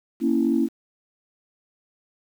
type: chord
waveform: sine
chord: A# diminished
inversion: none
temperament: equal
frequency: 233.1 / 277.2 / 329.6 Hz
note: A#3 / C#4 / E4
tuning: 0 / 0 / 0 cents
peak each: -22 dBFS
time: 0.2-0.69 s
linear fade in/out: 50 ms
effects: tanh soft clip ceiling -9 dBFS + 8-bit